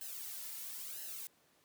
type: noise with flanger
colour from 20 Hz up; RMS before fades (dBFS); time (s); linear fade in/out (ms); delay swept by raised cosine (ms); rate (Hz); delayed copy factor
blue; -45; 0.01-1.27; 0; 0.85 to 2.65; 0.99; -0.95
effects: pink hiss -70 dBFS RMS until 1.64 s + high-pass 150 Hz 12 dB/octave

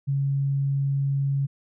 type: tone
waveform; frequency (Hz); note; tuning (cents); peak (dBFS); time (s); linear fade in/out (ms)
sine; 138.59; C#3; 0; -21; 0.07-1.47; 20
effects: none

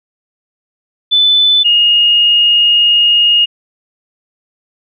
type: tone pair in turn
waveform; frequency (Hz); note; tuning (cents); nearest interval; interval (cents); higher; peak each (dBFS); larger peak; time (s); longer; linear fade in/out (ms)
sine; 3505 / 2857; A7 / F7; -7 / +39; major third; 354; first; -6; neither; 1.11-1.64 / 1.64-3.46; second; 20
effects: none

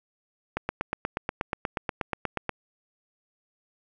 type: click train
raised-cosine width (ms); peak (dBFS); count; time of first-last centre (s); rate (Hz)
0.5; -12; 17; 0.57-2.493; 8.32
effects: none

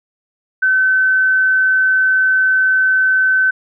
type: tone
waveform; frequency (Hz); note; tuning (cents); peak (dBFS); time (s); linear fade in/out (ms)
sine; 1526; G6; -47; -10; 0.62-3.51; 10
effects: none

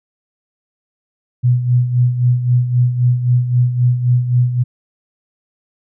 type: tone with tremolo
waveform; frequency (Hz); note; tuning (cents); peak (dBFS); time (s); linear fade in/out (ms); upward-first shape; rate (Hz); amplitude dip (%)
sine; 123.47; B2; 0; -8; 1.43-4.64; 20; sine; 3.8; 65
effects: none

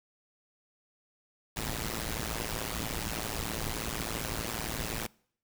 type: noise with amplitude modulation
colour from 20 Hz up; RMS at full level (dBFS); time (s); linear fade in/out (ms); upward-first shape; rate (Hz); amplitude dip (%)
pink; -31; 1.56-5.07; 10; sine; 112; 100
effects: noise-tail reverb RT60 0.6 s tail -25 dB re dry

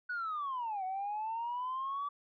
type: linear two-way sweep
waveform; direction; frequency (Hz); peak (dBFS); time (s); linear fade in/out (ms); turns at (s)
sine; down then up; 1486 to 739 to 1156; -33; 0.09-2.09; 10; 0.84
effects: tanh soft clip ceiling -31 dBFS

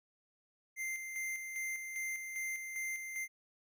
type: tone with tremolo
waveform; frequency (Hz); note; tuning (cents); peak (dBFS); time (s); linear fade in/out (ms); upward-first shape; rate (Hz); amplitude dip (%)
square; 2089; C7; -3; -37; 0.76-3.28; 50; square; 2.5; 45
effects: none

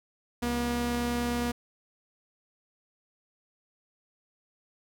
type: tone pair together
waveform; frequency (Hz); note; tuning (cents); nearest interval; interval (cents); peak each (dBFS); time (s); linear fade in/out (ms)
sawtooth; 67.35 / 240; C#2 / B3; -49 / -49; octave + minor seventh; 2200; -32 / -24; 0.42-1.52; 10
effects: none

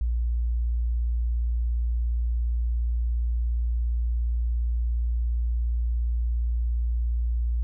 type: tone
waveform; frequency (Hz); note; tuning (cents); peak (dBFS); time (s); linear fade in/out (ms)
sine; 58.6; A#1; +10; -22; 0.01-7.63; 0
effects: none

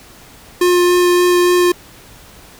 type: tone with vibrato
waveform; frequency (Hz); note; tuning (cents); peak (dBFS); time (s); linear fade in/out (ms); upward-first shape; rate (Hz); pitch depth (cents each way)
square; 355.3; F4; +30; -10; 0.61-1.72; 5; sine; 3.5; 8
effects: pink hiss -41 dBFS RMS until 2.59 s

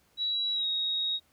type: tone with pitch glide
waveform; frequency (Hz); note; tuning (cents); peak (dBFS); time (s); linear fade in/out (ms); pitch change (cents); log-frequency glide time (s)
sine; 3901 to 3772; B7 to A#7; -22 to +20; -27; 0.17-1.2; 50; -58; 0.53-0.66
effects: pink hiss -67 dBFS RMS until 1.32 s + high-pass 60 Hz 12 dB/octave

